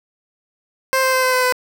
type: tone with pitch steps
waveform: 15% pulse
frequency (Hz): 526 / 521.5 / 517 / 512.5 / 508.1 / 503.7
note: C5 / C5 / C5 / C5 / B4 / B4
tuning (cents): +9 / -6 / -21 / -36 / +49 / +34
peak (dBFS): -8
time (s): 0.93-1.524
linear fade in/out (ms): 0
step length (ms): 99
effects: none